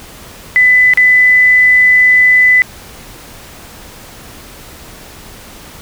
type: tone with dropouts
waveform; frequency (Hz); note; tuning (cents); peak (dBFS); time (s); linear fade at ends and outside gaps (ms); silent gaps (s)
sine; 2001; B6; +22; -4; 0.56-2.62; 0; 0.936-0.974
effects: pink hiss -34 dBFS RMS until 5.81 s